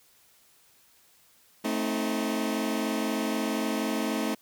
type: chord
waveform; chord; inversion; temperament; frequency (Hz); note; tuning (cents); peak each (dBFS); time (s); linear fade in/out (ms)
sawtooth; A diminished; none; just; 220 / 264 / 316.8; A3 / C4 / Eb4; 0 / +16 / +31; -26 / -28 / -28; 1.64-4.35; 10
effects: white hiss -61 dBFS RMS until 4.41 s